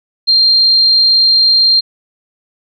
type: tone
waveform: sine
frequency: 4186 Hz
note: C8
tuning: in tune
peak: -6 dBFS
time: 0.27-1.81 s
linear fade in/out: 20 ms
effects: none